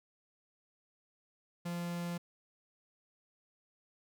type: tone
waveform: 45% pulse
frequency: 173.1 Hz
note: F3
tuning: 15 cents flat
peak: -36 dBFS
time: 1.65-2.18 s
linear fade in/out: 10 ms
effects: none